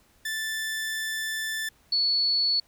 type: tone pair in turn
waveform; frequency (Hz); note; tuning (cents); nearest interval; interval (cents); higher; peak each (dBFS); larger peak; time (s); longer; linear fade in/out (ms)
sawtooth / sine; 1761 / 4420; A6 / C#8; +1 / -6; octave + major third; 1593; second; -25 / -21; second; 0.25-1.69 / 1.92-2.6; first; 5
effects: pink hiss -62 dBFS RMS until 2.67 s